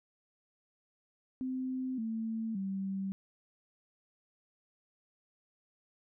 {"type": "tone with pitch steps", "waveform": "sine", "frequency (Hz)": [258.4, 223.7, 193.58], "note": ["C4", "A3", "G3"], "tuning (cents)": [-21, 29, -21], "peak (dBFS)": -33, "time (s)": [1.41, 3.12], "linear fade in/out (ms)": 0, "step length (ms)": 570, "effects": []}